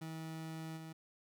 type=tone with level steps; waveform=30% pulse; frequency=160.5 Hz; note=E3; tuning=46 cents flat; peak=-40 / -44 dBFS; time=0.01-0.93 s; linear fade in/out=10 ms; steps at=0.76 s; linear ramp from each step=20 ms; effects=none